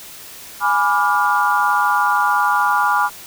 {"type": "chord", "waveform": "sine", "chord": "G# diminished seventh", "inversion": "none", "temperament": "equal with one note detuned", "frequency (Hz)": [830.6, 987.8, 1174.7, 1414], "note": ["G#5", "B5", "D6", "F6"], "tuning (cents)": [0, 0, 0, 21], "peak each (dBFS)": -19, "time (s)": [0.6, 3.1], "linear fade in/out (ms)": 50, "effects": ["white hiss -37 dBFS RMS until 3.26 s"]}